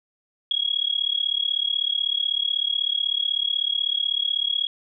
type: tone with amplitude modulation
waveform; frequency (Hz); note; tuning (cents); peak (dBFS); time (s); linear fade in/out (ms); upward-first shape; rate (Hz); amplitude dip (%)
sine; 3313; G#7; -5; -17; 0.51-4.67; 2; sine; 36.1; 95
effects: none